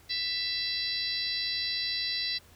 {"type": "harmonic tone with a mistuned harmonic", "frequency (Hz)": 667, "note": "E5", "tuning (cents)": 20, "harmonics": [3, 4, 5, 6, 7, 8], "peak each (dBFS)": [-38, -42, -43, -32, -34, -40], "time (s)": [0.09, 2.39], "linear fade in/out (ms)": 20, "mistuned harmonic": 3, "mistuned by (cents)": -19, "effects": ["added 85 Hz sine -58 dBFS peak until 2.55 s", "pink hiss -58 dBFS RMS until 2.55 s"]}